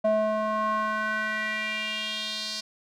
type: tone with band-pass filter sweep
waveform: square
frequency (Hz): 215.5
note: A3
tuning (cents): -36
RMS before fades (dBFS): -28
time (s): 0.04-2.61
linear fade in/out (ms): 10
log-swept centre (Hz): 640 to 4800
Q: 3.5
effects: none